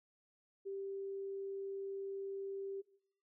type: tone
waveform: sine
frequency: 392 Hz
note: G4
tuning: in tune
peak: -40 dBFS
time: 0.65-2.82 s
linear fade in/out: 20 ms
effects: noise-tail reverb RT60 0.7 s tail -19 dB re dry